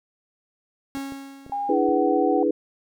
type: tone with exponential decay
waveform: 45% pulse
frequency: 274.1 Hz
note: C#4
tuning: 19 cents flat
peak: -27 dBFS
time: 0.95-2.1 s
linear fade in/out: 0 ms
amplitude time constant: 250 ms
type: clicks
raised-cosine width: 2 ms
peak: -28 dBFS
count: 5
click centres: 0.972 / 1.122 / 1.464 / 1.497 / 1.89 s
type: tone with pitch glide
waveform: sine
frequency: 811 to 752.3 Hz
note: G#5 to F#5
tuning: -41 to +29 cents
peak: -24 dBFS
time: 1.52-2.43 s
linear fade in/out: 2 ms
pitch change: -130 cents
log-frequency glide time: 1.71-1.77 s
type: chord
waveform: sine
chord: E dominant seventh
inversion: third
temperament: equal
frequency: 293.7 / 329.6 / 415.3 / 493.9 Hz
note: D4 / E4 / G#4 / B4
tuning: 0 / 0 / 0 / 0 cents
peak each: -24 dBFS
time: 1.69-2.51 s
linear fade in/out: 5 ms
effects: none